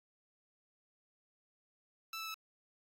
15% pulse tone with pitch steps, 1323 / 1313.9 / 1304.8 Hz, E6 / E6 / E6, +6 / -6 / -18 cents, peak -34 dBFS, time 2.13-2.343 s, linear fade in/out 2 ms, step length 71 ms, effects AAC 64 kbps

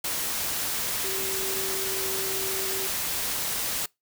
sine tone in noise, 384.6 Hz, G4, 33 cents flat, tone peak -34 dBFS, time 1.04-2.87 s, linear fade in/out 5 ms, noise white, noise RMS -29 dBFS, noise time 0.04-3.86 s, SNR -8 dB, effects noise-tail reverb RT60 0.2 s tail -25 dB re dry

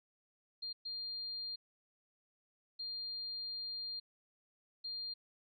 sine tone bursts at uneven times, 4200 Hz, C8, 6 cents sharp, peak -39 dBFS, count 4, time 0.62-0.73 / 0.85-1.56 / 2.79-4 / 4.84-5.14 s, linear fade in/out 10 ms, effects MP3 96 kbps

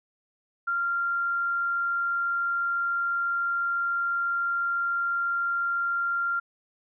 sine tone, 1387 Hz, F6, 12 cents flat, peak -24 dBFS, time 0.67-6.4 s, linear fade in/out 10 ms, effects none

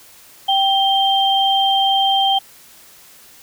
sine tone pair together, 780 / 3161 Hz, G5 / G7, -9 / +14 cents, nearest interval 2 octaves, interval 2423 cents, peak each -15 / -16 dBFS, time 0.48-2.39 s, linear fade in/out 10 ms, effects white hiss -45 dBFS RMS until 3.42 s

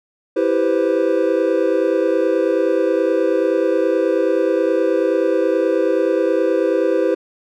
triangle chord, C major seventh, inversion first, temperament equal, 329.6 / 392 / 493.9 / 523.3 Hz, E4 / G4 / B4 / C5, 0 / 0 / 0 / 0 cents, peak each -18 dBFS, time 0.36-7.15 s, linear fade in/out 10 ms, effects none

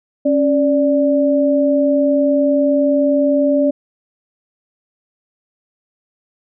sine tone pair together, 275.3 / 585 Hz, C#4 / D5, -12 / -7 cents, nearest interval octave + minor second, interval 1305 cents, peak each -14 dBFS, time 0.25-3.71 s, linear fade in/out 10 ms, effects none

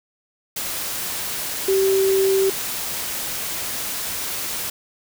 sine tone in noise, 386.1 Hz, G4, 26 cents flat, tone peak -15 dBFS, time 1.68-2.5 s, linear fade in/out 5 ms, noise white, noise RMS -27 dBFS, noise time 0.56-4.7 s, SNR +9 dB, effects none

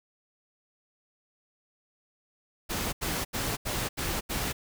pink noise bursts, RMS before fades -31 dBFS, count 6, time 2.69-4.53 s, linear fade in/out 20 ms, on 240 ms, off 80 ms, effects none

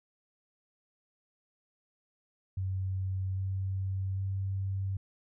sine tone with pitch steps, 94.7 / 95.69 / 96.69 Hz, F#2 / G2 / G2, +41 / -41 / -23 cents, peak -30 dBFS, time 2.57-4.97 s, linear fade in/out 5 ms, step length 800 ms, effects none

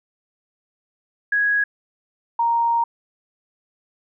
sine tone pair in turn, 1661.2 / 932.3 Hz, G#6 / A#5, 0 / 0 cents, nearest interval minor seventh, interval 1000 cents, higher first, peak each -16 dBFS, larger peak neither, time 1.32-1.64 / 2.39-2.84 s, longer second, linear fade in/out 5 ms, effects none

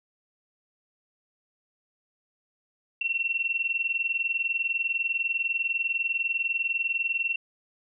sine tone pair together, 2708 / 2728 Hz, E7 / F7, +46 / -41 cents, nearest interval unison, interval 13 cents, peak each -28 dBFS, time 3.01-7.36 s, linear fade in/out 5 ms, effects none

